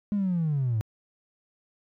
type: linear sweep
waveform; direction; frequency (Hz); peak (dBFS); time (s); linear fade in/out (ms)
triangle; down; 210 to 103.83; -20; 0.12-0.81; 0
effects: tanh soft clip ceiling -20 dBFS